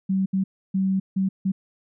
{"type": "tone bursts at uneven times", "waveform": "sine", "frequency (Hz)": 191.3, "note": "G3", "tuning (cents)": -42, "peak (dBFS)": -19, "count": 5, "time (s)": [[0.09, 0.26], [0.33, 0.44], [0.74, 1], [1.16, 1.29], [1.45, 1.52]], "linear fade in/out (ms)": 10, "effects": []}